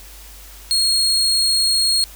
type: tone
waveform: 35% pulse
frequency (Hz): 4282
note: C8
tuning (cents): +39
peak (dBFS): -13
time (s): 0.71-2.04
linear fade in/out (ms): 0
effects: added 50 Hz sine -40 dBFS peak until 2.15 s + white hiss -42 dBFS RMS until 2.15 s